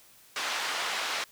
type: band-pass noise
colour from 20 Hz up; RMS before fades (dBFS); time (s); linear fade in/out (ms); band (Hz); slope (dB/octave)
pink; -32; 0.36-1.24; 2; 960 to 5100; 12
effects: white hiss -57 dBFS RMS until 1.31 s